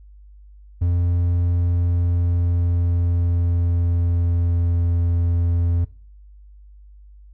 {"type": "tone with pitch glide", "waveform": "triangle", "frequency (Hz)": [87.2, 85.85], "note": ["F2", "F2"], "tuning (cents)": [-2, -29], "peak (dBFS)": -14, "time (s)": [0.81, 5.85], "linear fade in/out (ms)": 10, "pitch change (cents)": -27, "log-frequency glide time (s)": [1.54, 4.9], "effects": ["noise-tail reverb RT60 0.5 s tail -22 dB re dry", "added 50 Hz sine -42 dBFS peak until 7.33 s"]}